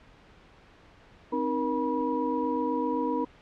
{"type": "tone cluster", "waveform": "sine", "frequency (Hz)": [260.7, 308.6, 473.9, 969], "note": ["C4", "D#4", "A#4", "B5"], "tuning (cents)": [-6, -14, 28, -33], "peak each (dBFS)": -31, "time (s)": [1.32, 3.25], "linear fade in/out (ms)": 10, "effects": ["pink hiss -55 dBFS RMS until 3.41 s", "low-pass 3000 Hz 12 dB/octave"]}